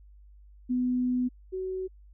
sine tone pair in turn, 250 / 374.6 Hz, B3 / F#4, +21 / +21 cents, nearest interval perfect fifth, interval 700 cents, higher second, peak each -24 / -30 dBFS, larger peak first, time 0.69-1.29 / 1.52-1.88 s, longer first, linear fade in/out 20 ms, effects added 50 Hz sine -50 dBFS peak until 2.13 s

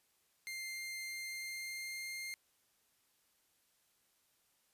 sawtooth tone with pitch glide, 2101 to 2114 Hz, C7 to C7, +7 to +17 cents, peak -38 dBFS, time 0.47-2.34 s, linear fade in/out 0 ms, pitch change +10 cents, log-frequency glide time 1.2-2.13 s, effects white hiss -75 dBFS RMS until 4.73 s + resampled to 32000 Hz

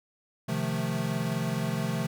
square chord, F dominant seventh, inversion second, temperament equal, 130.81 / 155.56 / 174.61 / 220 Hz, C3 / Eb3 / F3 / A3, 0 / 0 / 0 / 0 cents, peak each -34 dBFS, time 0.48-2.07 s, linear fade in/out 10 ms, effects none

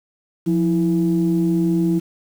sine tone pair together, 174.61 / 328.7 Hz, F3 / E4, 0 / -5 cents, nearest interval major seventh, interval 1095 cents, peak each -17 dBFS, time 0.46-2 s, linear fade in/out 20 ms, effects tanh soft clip ceiling -9 dBFS + 7-bit

